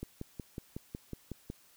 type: click train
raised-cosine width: 3 ms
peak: -26 dBFS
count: 9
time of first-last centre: 0.03-1.501 s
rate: 5.44 Hz
effects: white hiss -63 dBFS RMS until 1.76 s